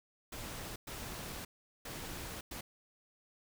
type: noise bursts at uneven times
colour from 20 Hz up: pink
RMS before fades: -44 dBFS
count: 4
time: 0.32-0.76 / 0.87-1.45 / 1.85-2.41 / 2.51-2.61 s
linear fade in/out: 5 ms
effects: none